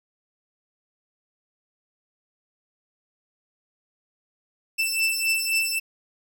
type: beating tone pair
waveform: sawtooth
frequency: 2657 / 2660.8 Hz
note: E7 / E7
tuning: +13 / +16 cents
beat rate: 3.8 Hz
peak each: -22 / -21 dBFS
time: 4.78-5.8 s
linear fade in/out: 20 ms
effects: none